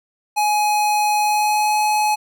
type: tone with pitch glide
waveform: square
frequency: 840 to 847.3 Hz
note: G#5 to G#5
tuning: +19 to +34 cents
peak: -16 dBFS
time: 0.36-2.16 s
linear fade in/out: 20 ms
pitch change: +15 cents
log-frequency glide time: 1.2-1.79 s
effects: none